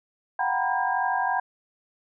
sine tone cluster, 724 / 767 / 936 / 988 / 1612 Hz, F#5 / G5 / A#5 / B5 / G6, -38 / -38 / +7 / 0 / +48 cents, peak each -30 / -27 / -30 / -29 / -29 dBFS, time 0.39-1.4 s, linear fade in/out 5 ms, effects none

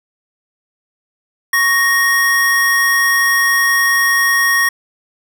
square tone pair together, 1108.7 / 1864.6 Hz, C#6 / A#6, 0 / 0 cents, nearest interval major sixth, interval 900 cents, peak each -20 / -12 dBFS, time 1.53-4.69 s, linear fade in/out 5 ms, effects none

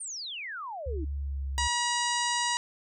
sine exponential sweep, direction down, 9397 to 291.1 Hz, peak -35 dBFS, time 0-1.05 s, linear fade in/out 10 ms
sine tone with pitch glide, 70.7 to 67.78 Hz, C#2 to C#2, +35 to -38 cents, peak -30 dBFS, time 0.86-1.68 s, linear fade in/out 10 ms, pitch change -73 cents, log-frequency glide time 1.12-1.51 s
harmonic tone, 960 Hz, B5, 49 cents flat, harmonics 1 / 2 / 3 / 4 / 5 / 6 / 7 / 8 / 9, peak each -30 / -33 / -35 / -36 / -37 / -38 / -38 / -39 / -40 dBFS, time 1.58-2.57 s, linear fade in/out 0 ms
effects none

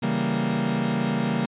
40% pulse chord, C# diminished seventh, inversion none, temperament equal, 138.59 / 164.81 / 196 / 233.1 Hz, C#3 / E3 / G3 / Bb3, 0 / 0 / 0 / 0 cents, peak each -29 / -29 / -27 / -25 dBFS, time 0.02-1.46 s, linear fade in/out 10 ms, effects resampled to 8000 Hz

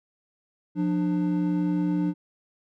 triangle tone pair together, 176.88 / 297.8 Hz, F3 / D4, +22 / +24 cents, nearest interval major sixth, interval 902 cents, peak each -23 dBFS, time 0.75-2.14 s, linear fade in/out 50 ms, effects none

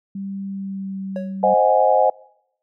sine tone with pitch glide, 196 to 192.86 Hz, G3 to G3, 0 to -28 cents, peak -26 dBFS, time 0.15-1.54 s, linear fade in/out 5 ms, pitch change -28 cents, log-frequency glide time 0.46-0.99 s
triangle tone with exponential decay, 554.4 Hz, C#5, in tune, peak -21 dBFS, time 1.16-1.44 s, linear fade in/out 1 ms, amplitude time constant 59 ms
sine chord, Ab dominant seventh, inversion first, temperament equal, 523.3 / 622.3 / 740 / 830.6 Hz, C5 / Eb5 / Gb5 / Ab5, 0 / 0 / 0 / 0 cents, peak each -18 dBFS, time 1.43-2.1 s, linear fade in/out 5 ms
effects noise-tail reverb RT60 0.8 s tail -25 dB re dry

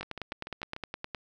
two click trains, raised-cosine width 0.3 ms, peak -23 / -19 dBFS, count 6 / 12, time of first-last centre 0.03-0.764 / 0.01-1.148 s, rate 6.81 / 9.67 Hz, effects none

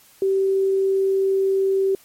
sine tone, 386.8 Hz, G4, 23 cents flat, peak -16 dBFS, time 0.22-1.95 s, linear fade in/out 2 ms, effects white hiss -52 dBFS RMS until 2.04 s + MP3 64 kbps

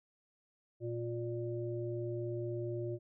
harmonic tone, 118.1 Hz, A#2, 23 cents sharp, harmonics 1 / 3 / 5, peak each -39 / -38 / -45 dBFS, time 0.8-2.99 s, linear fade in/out 50 ms, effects none

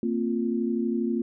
sine chord, Bb suspended second, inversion none, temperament equal with one note detuned, 229.2 / 261.6 / 349.2 Hz, Bb3 / C4 / F4, -29 / 0 / 0 cents, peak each -26 / -30 / -29 dBFS, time 0.03-1.22 s, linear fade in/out 2 ms, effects none

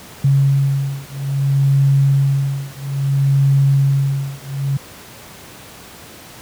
sine beating tone pair, 137.6 / 138.2 Hz, C#3 / C#3, -12 / -5 cents, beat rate 0.6 Hz, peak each -15 dBFS, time 0.24-4.77 s, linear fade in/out 5 ms, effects pink hiss -38 dBFS RMS until 6.41 s + high-pass 80 Hz 12 dB/octave

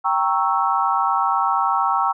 sine chord, G diminished seventh, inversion none, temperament equal with one note detuned, 784 / 932.3 / 1104.9 / 1318.5 Hz, G5 / Bb5 / Db6 / Fb6, 0 / 0 / -6 / 0 cents, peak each -22 dBFS, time 0.04-2.13 s, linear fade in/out 20 ms, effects none

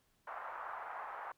pink band-pass noise, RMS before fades -45 dBFS, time 0.27-1.32 s, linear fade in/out 5 ms, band 780 to 1400 Hz, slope 24 dB/octave, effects pink hiss -75 dBFS RMS until 1.37 s

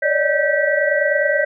sine tone cluster, 564 / 585 / 614 / 1559 / 1941 Hz, C#5 / D5 / D#5 / G6 / B6, +30 / -7 / -23 / -10 / -31 cents, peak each -21 dBFS, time 0.02-1.45 s, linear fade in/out 10 ms, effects none

